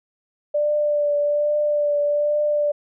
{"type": "tone with vibrato", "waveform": "sine", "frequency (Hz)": 589, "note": "D5", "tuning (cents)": 5, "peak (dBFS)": -17, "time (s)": [0.54, 2.72], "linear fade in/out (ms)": 10, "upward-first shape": "triangle", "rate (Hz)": 1.2, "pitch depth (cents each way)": 23, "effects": []}